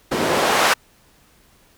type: noise with band-pass filter sweep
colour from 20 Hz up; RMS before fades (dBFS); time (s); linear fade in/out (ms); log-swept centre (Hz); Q
white; -18; 0.11-0.74; 10; 280 to 1100; 0.85
effects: pink hiss -55 dBFS RMS until 1.77 s